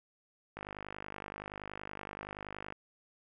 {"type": "click train", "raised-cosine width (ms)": 0.5, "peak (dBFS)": -26, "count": 110, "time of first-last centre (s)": [0.57, 2.724], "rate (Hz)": 50.6, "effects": []}